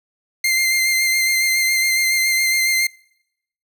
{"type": "tone with vibrato", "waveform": "sawtooth", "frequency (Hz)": 2093, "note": "C7", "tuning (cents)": 0, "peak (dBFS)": -12, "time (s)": [0.44, 2.87], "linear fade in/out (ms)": 5, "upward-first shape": "sine", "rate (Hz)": 7.2, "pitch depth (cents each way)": 20, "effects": ["noise-tail reverb RT60 0.8 s tail -26 dB re dry"]}